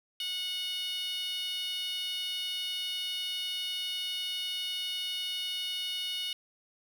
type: tone with high-pass filter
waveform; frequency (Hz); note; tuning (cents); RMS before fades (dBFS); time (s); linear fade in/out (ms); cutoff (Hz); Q
10% pulse; 732; F#5; -19; -35; 0.2-6.33; 2; 3100; 4.7
effects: none